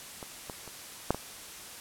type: clicks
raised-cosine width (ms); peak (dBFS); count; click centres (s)
1; -26 / -23 / -30 / -10 / -20; 5; 0.228 / 0.498 / 0.677 / 1.106 / 1.146
effects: white hiss -45 dBFS RMS until 1.8 s + low-pass 12000 Hz 12 dB/octave